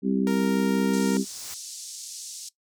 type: harmonic tone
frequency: 65.41 Hz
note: C2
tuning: in tune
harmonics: 3 / 4 / 5 / 6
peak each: -24 / -25 / -33 / -30 dBFS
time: 0.02-1.25 s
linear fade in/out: 50 ms
type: tone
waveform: sawtooth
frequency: 465.7 Hz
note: A#4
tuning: 2 cents flat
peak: -25 dBFS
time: 0.27-1.17 s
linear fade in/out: 0 ms
type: noise with exponential growth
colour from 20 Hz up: white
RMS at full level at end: -38 dBFS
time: 0.8-1.54 s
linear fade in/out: 1 ms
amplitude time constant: 160 ms
type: band-pass noise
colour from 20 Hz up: pink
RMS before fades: -39 dBFS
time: 0.93-2.49 s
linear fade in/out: 5 ms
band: 5000 to 8800 Hz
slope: 24 dB/octave
effects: noise-tail reverb RT60 0.1 s tail -18 dB re dry